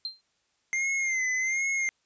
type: tone with exponential decay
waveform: sine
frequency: 4158 Hz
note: C8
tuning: 12 cents flat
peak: -27 dBFS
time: 0.05-0.21 s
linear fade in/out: 1 ms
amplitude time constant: 34 ms
type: tone with vibrato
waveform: square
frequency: 2093 Hz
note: C7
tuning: in tune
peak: -26 dBFS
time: 0.73-1.89 s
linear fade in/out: 0 ms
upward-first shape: sine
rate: 1.3 Hz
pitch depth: 65 cents each way
effects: white hiss -72 dBFS RMS until 2.05 s + resampled to 16000 Hz